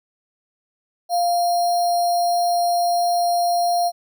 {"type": "tone with sample-and-hold", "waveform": "sine", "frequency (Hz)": 698.5, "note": "F5", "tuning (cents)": 0, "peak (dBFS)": -16, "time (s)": [1.09, 3.92], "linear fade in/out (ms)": 50, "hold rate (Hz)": 4900, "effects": []}